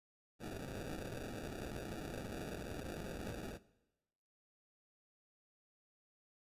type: noise with sample-and-hold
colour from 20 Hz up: white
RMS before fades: -45 dBFS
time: 0.39-3.59 s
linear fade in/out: 50 ms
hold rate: 1050 Hz
effects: noise-tail reverb RT60 1.0 s tail -19 dB re dry + resampled to 32000 Hz